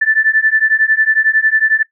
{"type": "beating tone pair", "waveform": "sine", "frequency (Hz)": [1754, 1765], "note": ["A6", "A6"], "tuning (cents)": [-6, 5], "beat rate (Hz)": 11, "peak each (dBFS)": -13, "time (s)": [0.01, 1.83], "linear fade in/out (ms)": 10, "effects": ["noise-tail reverb RT60 0.1 s tail -18 dB re dry"]}